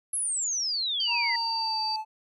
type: exponential sweep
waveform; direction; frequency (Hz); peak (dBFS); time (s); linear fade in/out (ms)
sine; down; 11175 to 1920; -26; 0.13-1.36; 5
type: tone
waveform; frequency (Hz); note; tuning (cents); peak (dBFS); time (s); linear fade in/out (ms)
sine; 4633; D8; -24; -28; 1-1.96; 2
type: tone with pitch glide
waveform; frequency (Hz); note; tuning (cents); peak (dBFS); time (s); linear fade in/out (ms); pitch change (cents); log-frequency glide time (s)
triangle; 944 to 870.7; A#5 to A5; +22 to -18; -28; 1.07-2.05; 50; -140; 1.24-1.81
effects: none